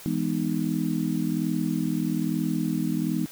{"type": "chord", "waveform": "sine", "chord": "E major seventh", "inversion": "none", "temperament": "just", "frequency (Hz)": [164.81, 206, 247.2, 309], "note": ["E3", "G#3", "B3", "D#4"], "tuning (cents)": [0, -14, 2, -12], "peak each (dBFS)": -29, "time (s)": [0.06, 3.26], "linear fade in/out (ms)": 0, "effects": ["white hiss -45 dBFS RMS until 3.31 s"]}